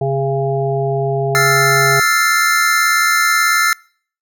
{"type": "harmonic tone", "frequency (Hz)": 136.5, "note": "C#3", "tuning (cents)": -26, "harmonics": [1, 3, 5, 6], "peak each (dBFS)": [-18, -19, -21, -28], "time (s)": [0.01, 2], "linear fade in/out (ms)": 5}
{"type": "chord", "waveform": "square", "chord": "F major seventh", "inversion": "third", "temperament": "equal", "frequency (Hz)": [1318.5, 1396.9, 1760, 2093], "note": ["E6", "F6", "A6", "C7"], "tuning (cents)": [0, 0, 0, 0], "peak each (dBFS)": -18, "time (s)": [1.35, 3.73], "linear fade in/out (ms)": 0}
{"effects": ["noise-tail reverb RT60 0.5 s tail -26 dB re dry"]}